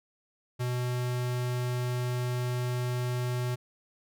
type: tone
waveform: square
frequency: 123.9 Hz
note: B2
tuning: 6 cents sharp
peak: -29 dBFS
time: 0.59-3.56 s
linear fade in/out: 20 ms
effects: none